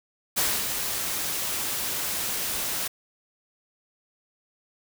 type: noise with ADSR envelope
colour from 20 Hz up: white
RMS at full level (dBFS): -23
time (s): 0.36-2.88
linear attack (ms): 20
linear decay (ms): 250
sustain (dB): -6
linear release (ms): 9
effects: none